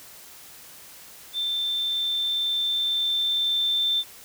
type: tone with level ramp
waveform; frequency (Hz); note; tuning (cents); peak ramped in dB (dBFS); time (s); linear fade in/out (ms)
sine; 3559; A7; +19; -24 to -20; 1.33-4.04; 50
effects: white hiss -46 dBFS RMS until 4.24 s